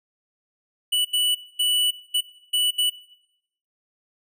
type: tone bursts at uneven times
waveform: square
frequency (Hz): 2960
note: F#7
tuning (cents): 0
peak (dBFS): -19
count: 6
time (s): 0.92-1.05 / 1.13-1.35 / 1.59-1.91 / 2.14-2.21 / 2.53-2.71 / 2.78-2.9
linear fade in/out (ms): 10
effects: noise-tail reverb RT60 0.8 s tail -18 dB re dry

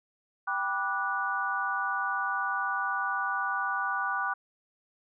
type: chord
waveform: sine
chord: G major seventh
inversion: none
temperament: just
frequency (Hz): 784 / 980 / 1176 / 1470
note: G5 / B5 / D6 / F#6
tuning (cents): 0 / -14 / +2 / -12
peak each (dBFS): -35 / -36 / -32 / -31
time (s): 0.47-4.34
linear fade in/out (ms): 10
effects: none

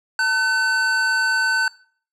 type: tone pair together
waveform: square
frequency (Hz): 900 / 1516.2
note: A5 / F#6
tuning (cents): +39 / +42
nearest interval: major sixth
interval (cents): 903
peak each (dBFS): -28 / -18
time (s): 0.19-1.68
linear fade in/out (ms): 2
effects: noise-tail reverb RT60 0.5 s tail -22 dB re dry + low-pass 7000 Hz 12 dB/octave

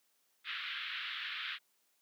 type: band-pass noise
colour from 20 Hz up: white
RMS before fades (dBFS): -41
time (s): 0.44-1.59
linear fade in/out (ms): 50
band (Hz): 1300 to 3700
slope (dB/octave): 48
effects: white hiss -75 dBFS RMS until 2.01 s + high-pass 200 Hz 12 dB/octave

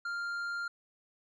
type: tone with tanh clipping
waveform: triangle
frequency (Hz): 1396.9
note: F6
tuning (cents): 0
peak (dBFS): -35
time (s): 0.05-0.68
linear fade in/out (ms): 5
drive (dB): 11
effects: none

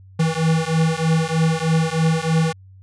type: beating tone pair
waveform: square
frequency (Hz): 160 / 163.2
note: D#3 / E3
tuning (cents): +49 / -17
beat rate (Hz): 3.2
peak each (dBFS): -20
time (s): 0.19-2.53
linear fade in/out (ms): 10
effects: added 95 Hz sine -42 dBFS peak until 2.82 s + resampled to 22050 Hz

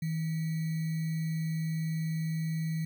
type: tone with sample-and-hold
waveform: sine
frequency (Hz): 160.7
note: E3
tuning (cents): -44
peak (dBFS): -29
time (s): 0.02-2.85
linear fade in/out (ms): 5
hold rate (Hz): 2100
effects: none

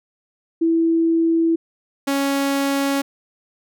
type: tone pair in turn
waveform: sine / sawtooth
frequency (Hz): 329.6 / 277.3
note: E4 / C#4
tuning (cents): 0 / +1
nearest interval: minor third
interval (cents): 299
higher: first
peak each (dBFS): -14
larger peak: neither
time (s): 0.61-1.56 / 2.07-3.02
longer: neither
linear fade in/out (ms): 10
effects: none

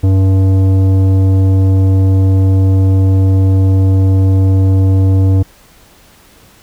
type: tone with tanh clipping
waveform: triangle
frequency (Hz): 95.5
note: G2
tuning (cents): -45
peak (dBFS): -8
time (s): 0.03-5.43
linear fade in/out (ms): 10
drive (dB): 16
effects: pink hiss -44 dBFS RMS until 6.62 s

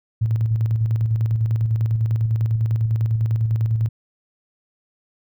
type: tone with tremolo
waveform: sine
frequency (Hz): 111.7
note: A2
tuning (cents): +27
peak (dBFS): -15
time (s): 0.21-3.89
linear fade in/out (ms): 10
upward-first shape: square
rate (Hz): 10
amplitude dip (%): 40
effects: none

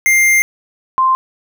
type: tone pair in turn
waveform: square / sine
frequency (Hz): 2100 / 1045.5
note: C7 / C6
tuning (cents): +6 / -2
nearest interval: octave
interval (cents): 1208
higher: first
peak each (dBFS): -9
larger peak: neither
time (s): 0.06-0.42 / 0.98-1.15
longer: first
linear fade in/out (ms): 0
effects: none

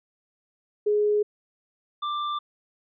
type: tone pair in turn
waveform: sine / square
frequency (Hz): 417.9 / 1182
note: G#4 / D6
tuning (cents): +11 / +11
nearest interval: octave + tritone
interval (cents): 1800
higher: second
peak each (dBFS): -19 / -27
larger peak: first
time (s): 0.86-1.23 / 2.02-2.39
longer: neither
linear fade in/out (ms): 10
effects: resampled to 11025 Hz

